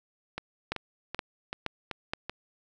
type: two click trains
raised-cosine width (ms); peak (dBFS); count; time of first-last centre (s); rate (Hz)
0.3; -18 / -14; 6 / 4; 0.38-2.296 / 0.72-2.135; 2.61 / 2.12
effects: none